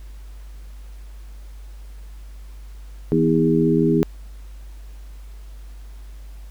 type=harmonic tone with a mistuned harmonic; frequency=81.4 Hz; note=E2; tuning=21 cents flat; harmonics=2 / 3 / 4 / 5; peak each=-20 / -20 / -20 / -20 dBFS; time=3.12-4.03 s; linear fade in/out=0 ms; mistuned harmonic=4; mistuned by=-24 cents; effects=added 50 Hz sine -35 dBFS peak until 6.5 s + pink hiss -54 dBFS RMS until 6.5 s